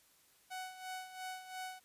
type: tone with tremolo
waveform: sawtooth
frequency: 745 Hz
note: F#5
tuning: 12 cents sharp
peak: -37 dBFS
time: 0.5-1.8 s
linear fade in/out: 20 ms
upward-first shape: sine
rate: 2.9 Hz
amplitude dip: 70%
effects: white hiss -68 dBFS RMS until 1.84 s + resampled to 32000 Hz